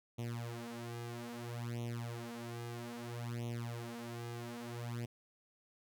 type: tone with flanger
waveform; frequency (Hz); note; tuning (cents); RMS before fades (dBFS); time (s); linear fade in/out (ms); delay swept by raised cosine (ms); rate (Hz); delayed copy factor
sawtooth; 118.4; A#2; +27; -43; 0.18-5.06; 10; 0.31 to 6.01; 0.61; +0.95
effects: none